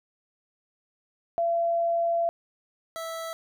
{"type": "tone pair in turn", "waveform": ["sine", "25% pulse"], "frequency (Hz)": [678, 656], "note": ["E5", "E5"], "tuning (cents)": [49, -9], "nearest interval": "minor second", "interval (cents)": 58, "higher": "first", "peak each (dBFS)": [-22, -29], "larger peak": "first", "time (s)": [[1.38, 2.29], [2.96, 3.33]], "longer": "first", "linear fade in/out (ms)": 0, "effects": []}